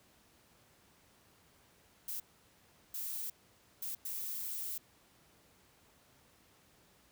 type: noise bursts at uneven times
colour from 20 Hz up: violet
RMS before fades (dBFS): -40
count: 4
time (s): 2.08-2.2 / 2.94-3.3 / 3.82-3.95 / 4.05-4.78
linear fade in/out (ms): 5
effects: pink hiss -66 dBFS RMS until 7.11 s + high-pass 60 Hz 12 dB/octave